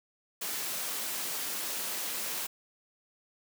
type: high-pass noise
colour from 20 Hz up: white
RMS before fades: -35 dBFS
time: 0.41-2.47 s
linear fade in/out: 10 ms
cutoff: 200 Hz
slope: 12 dB/octave
effects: none